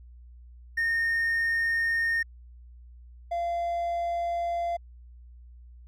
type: tone pair in turn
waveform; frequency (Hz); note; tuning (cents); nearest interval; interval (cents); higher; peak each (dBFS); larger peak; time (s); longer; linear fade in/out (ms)
triangle; 1836 / 687.7; A#6 / F5; -27 / -27; octave + perfect fourth; 1700; first; -21 / -24; first; 0.77-2.23 / 3.31-4.77; neither; 10
effects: tanh soft clip ceiling -18 dBFS + added 60 Hz sine -46 dBFS peak until 5.87 s